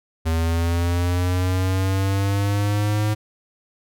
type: linear sweep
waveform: square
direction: up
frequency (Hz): 80.7 to 107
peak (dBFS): -19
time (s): 0.25-3.15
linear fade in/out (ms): 20
effects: none